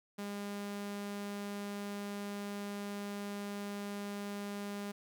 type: tone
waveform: sawtooth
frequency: 202.9 Hz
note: G#3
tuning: 40 cents flat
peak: -35 dBFS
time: 0.18-4.92 s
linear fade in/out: 10 ms
effects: 12-bit